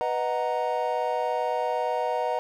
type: chord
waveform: triangle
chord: B major seventh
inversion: none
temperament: equal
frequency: 493.9 / 622.3 / 740 / 932.3 Hz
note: B4 / D#5 / F#5 / A#5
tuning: 0 / 0 / 0 / 0 cents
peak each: -28 dBFS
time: 0.01-2.39 s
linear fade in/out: 0 ms
effects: none